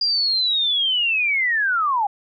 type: linear sweep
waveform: sine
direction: down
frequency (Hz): 4842 to 784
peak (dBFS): -17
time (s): 0.01-2.07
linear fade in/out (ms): 5
effects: none